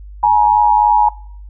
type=tone pair together; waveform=sine; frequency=846 / 949.3 Hz; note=G#5 / A#5; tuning=+32 / +31 cents; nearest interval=major second; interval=199 cents; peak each=-11 dBFS; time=0.23-1.09 s; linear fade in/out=5 ms; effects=noise-tail reverb RT60 0.6 s tail -20 dB re dry + added 50 Hz sine -31 dBFS peak until 1.49 s